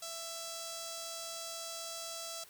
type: tone with notch filter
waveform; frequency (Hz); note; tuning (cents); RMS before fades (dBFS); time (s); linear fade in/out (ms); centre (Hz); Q
5% pulse; 664; E5; +12; -43; 0.02-2.44; 5; 2200; 0.97
effects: white hiss -58 dBFS RMS until 2.49 s